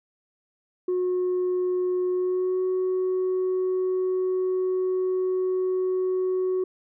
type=tone with pitch glide; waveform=sine; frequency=363.7 to 370.9 Hz; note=F#4 to F#4; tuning=-30 to +4 cents; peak=-20 dBFS; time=0.88-6.64 s; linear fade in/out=5 ms; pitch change=+34 cents; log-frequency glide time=2.11-2.62 s; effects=tanh soft clip ceiling -20 dBFS